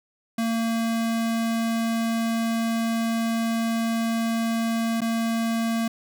square tone with dropouts, 228 Hz, A#3, 38 cents flat, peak -23 dBFS, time 0.38-5.88 s, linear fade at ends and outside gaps 5 ms, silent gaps 5.007-5.016 s, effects none

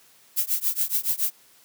violet noise with tremolo, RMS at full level -21 dBFS, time 0.36-1.31 s, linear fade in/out 20 ms, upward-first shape triangle, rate 7.1 Hz, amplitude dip 100%, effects white hiss -56 dBFS RMS until 1.64 s + high-pass 100 Hz 12 dB/octave

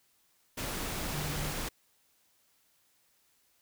sine tone in noise, 150 Hz, D3, 37 cents sharp, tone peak -37 dBFS, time 1.13-1.52 s, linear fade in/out 10 ms, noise pink, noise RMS -36 dBFS, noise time 0.57-1.69 s, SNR -4 dB, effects white hiss -70 dBFS RMS until 3.61 s

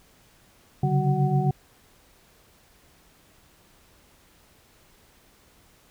sine tone cluster, 137.1 / 144.6 / 190 / 372.9 / 747 Hz, C#3 / D3 / F#3 / F#4 / F#5, -19 / -27 / +46 / +14 / +16 cents, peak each -26 / -22 / -29 / -31 / -29 dBFS, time 0.83-1.51 s, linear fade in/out 5 ms, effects pink hiss -58 dBFS RMS until 5.9 s

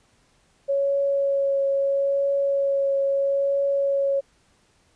sine tone with vibrato, 554.4 Hz, C#5, in tune, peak -19 dBFS, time 0.68-4.21 s, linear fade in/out 20 ms, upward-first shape triangle, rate 0.76 Hz, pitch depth 13 cents each way, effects pink hiss -62 dBFS RMS until 4.95 s + resampled to 22050 Hz

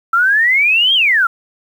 sine exponential two-way sweep, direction up then down, 1326 to 3282 to 1326 Hz, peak -9 dBFS, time 0.13-1.27 s, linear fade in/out 5 ms, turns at 0.94 s, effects 7-bit

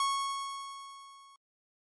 45% pulse tone with level ramp, 1102 Hz, C#6, 11 cents flat, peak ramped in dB -26 to -55 dBFS, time 0-1.36 s, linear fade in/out 2 ms, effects MP3 48 kbps

